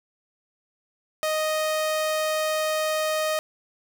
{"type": "tone", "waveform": "sawtooth", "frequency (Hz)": 622.3, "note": "D#5", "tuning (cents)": 0, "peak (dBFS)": -19, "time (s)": [1.23, 3.39], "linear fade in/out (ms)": 0, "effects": []}